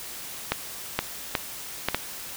clicks, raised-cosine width 0.3 ms, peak -6 dBFS, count 5, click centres 0.52 / 0.99 / 1.352 / 1.886 / 1.946 s, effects white hiss -38 dBFS RMS until 2.36 s

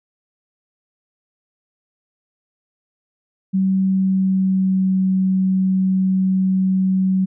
sine tone with pitch glide, 190.6 to 188.63 Hz, G3 to F#3, -48 to +34 cents, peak -14 dBFS, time 3.53-7.26 s, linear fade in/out 20 ms, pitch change -18 cents, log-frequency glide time 3.83-4.97 s, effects none

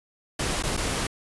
pink noise with dropouts, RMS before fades -27 dBFS, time 0.39-1.07 s, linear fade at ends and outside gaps 5 ms, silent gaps 0.626-0.635 / 0.768-0.774 s, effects resampled to 24000 Hz

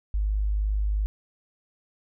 sine tone, 51.4 Hz, G#1, 17 cents flat, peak -22 dBFS, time 0.14-1.06 s, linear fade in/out 0 ms, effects none

